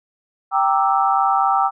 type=chord; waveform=sine; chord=E half-diminished seventh; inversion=first; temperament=equal; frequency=784 / 932.3 / 1174.7 / 1318.5 Hz; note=G5 / Bb5 / D6 / E6; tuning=0 / 0 / 0 / 0 cents; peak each=-17 / -23 / -21 / -20 dBFS; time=0.51-1.71 s; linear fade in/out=50 ms; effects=none